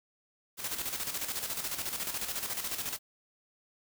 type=noise with tremolo; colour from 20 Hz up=white; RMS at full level=-34 dBFS; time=0.57-2.99 s; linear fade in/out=50 ms; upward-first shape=square; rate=14 Hz; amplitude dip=55%; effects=none